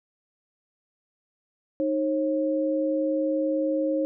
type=tone pair together; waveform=sine; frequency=309.8 / 541 Hz; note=D#4 / C#5; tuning=-7 / -42 cents; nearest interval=minor seventh; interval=965 cents; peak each=-25 dBFS; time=1.8-4.05 s; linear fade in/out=0 ms; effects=none